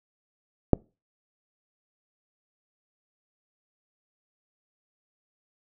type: click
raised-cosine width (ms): 2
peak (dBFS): -3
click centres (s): 0.733
effects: noise-tail reverb RT60 0.3 s tail -26 dB re dry